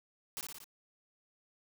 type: noise with echo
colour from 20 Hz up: white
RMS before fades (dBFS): -40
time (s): 0.37-0.41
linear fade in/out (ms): 0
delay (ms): 58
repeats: 4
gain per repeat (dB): -3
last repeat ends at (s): 0.642
effects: none